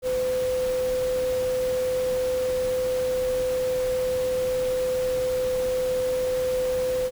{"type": "tone in noise", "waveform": "sine", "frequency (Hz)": 509, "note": "C5", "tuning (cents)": -48, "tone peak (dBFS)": -22, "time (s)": [0.02, 7.11], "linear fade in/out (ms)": 50, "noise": "pink", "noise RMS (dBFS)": -37, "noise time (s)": [0.02, 7.11], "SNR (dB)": 12, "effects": []}